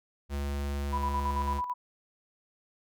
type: tone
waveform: square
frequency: 70.8 Hz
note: C#2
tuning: 37 cents sharp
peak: -31 dBFS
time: 0.29-1.62 s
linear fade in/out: 50 ms
type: tone with tremolo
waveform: sine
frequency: 987.8 Hz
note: B5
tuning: in tune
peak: -28 dBFS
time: 0.92-1.74 s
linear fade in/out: 20 ms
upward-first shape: square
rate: 9 Hz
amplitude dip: 55%
effects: none